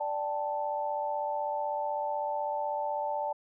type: chord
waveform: sine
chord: D suspended fourth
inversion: none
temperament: equal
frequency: 587.3 / 784 / 880 Hz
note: D5 / G5 / A5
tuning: 0 / 0 / 0 cents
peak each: -34 / -37 / -32 dBFS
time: 0-3.33 s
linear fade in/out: 10 ms
effects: none